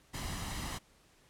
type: noise with comb filter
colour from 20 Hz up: pink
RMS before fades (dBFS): -39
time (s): 0.13-0.79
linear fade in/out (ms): 20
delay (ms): 1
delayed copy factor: +0.5
effects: pink hiss -65 dBFS RMS until 1.29 s + low-pass 11000 Hz 12 dB/octave